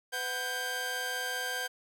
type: tone cluster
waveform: sawtooth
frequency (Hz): 500 / 745 / 1585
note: B4 / F#5 / G6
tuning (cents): +21 / +12 / +19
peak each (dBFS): -37 / -37 / -30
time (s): 0.12-1.68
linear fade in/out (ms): 20
effects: none